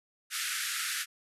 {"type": "band-pass noise", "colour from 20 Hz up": "pink", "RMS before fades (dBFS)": -34, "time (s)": [0.3, 1.06], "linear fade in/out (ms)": 50, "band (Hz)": [1300, 13000], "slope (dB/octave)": 96, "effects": []}